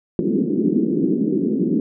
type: band-pass noise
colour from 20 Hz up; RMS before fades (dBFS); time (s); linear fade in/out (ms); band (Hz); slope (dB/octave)
pink; -19; 0.19-1.8; 2; 180 to 390; 48
effects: none